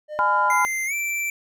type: tone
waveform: triangle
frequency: 605 Hz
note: D#5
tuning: 49 cents flat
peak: -27 dBFS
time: 0.08-0.53 s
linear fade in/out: 50 ms
type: chord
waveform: sine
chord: F diminished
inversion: first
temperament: just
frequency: 838.1 / 1005.8 / 1396.9 Hz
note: Ab5 / Cb6 / F6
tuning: +16 / +31 / 0 cents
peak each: -24 / -19 / -23 dBFS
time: 0.19-0.65 s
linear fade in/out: 0 ms
type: tone with pitch glide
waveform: square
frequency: 2084 to 2339 Hz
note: C7 to D7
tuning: -7 to -8 cents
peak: -24 dBFS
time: 0.5-1.3 s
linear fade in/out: 2 ms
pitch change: +199 cents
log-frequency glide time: 0.86-0.94 s
effects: none